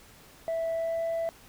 sine tone with pitch glide, 658 to 662.6 Hz, E5 to E5, -3 to +9 cents, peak -25 dBFS, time 0.48-1.29 s, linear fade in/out 0 ms, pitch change +12 cents, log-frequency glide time 0.75-1.01 s, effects tanh soft clip ceiling -26 dBFS + pink hiss -54 dBFS RMS until 1.48 s

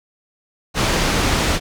pink low-pass noise, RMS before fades -18 dBFS, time 0.74-1.6 s, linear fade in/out 50 ms, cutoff 6600 Hz, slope 12 dB/octave, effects none

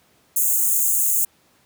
white high-pass noise, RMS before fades -19 dBFS, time 0.36-1.25 s, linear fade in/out 5 ms, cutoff 6500 Hz, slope 96 dB/octave, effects pink hiss -59 dBFS RMS until 1.65 s + high-pass 100 Hz 12 dB/octave

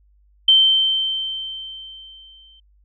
sine tone with exponential decay, 3110 Hz, G7, 14 cents flat, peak -8 dBFS, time 0.48-2.6 s, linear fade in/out 5 ms, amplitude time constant 460 ms, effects added 50 Hz sine -53 dBFS peak until 2.84 s

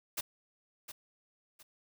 white noise with echo, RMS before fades -35 dBFS, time 0.17-0.21 s, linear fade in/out 10 ms, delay 710 ms, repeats 2, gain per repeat -10 dB, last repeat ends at 1.63 s, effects none

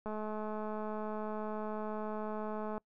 click train, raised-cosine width 1 ms, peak -27 dBFS, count 583, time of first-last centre 0.06-2.78 s, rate 214 Hz, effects noise-tail reverb RT60 0.1 s tail -26 dB re dry

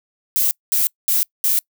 violet noise bursts, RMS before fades -17 dBFS, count 4, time 0.36-1.59 s, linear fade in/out 0 ms, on 150 ms, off 210 ms, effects noise-tail reverb RT60 0.1 s tail -26 dB re dry

